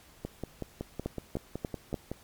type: two click trains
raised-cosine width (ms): 2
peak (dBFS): -21 / -18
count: 11 / 4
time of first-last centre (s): 0.25-2.116 / 1.06-1.942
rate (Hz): 5.36 / 3.4
effects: pink hiss -57 dBFS RMS until 2.23 s + MP3 96 kbps